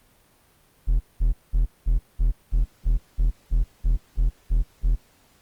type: tone bursts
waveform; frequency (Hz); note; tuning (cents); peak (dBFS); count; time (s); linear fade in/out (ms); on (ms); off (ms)
triangle; 40.69; E1; -22; -14; 13; 0.87-4.96; 20; 130; 200
effects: pink hiss -59 dBFS RMS until 5.41 s + Opus 32 kbps